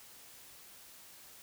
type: silence
effects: white hiss -55 dBFS RMS until 1.42 s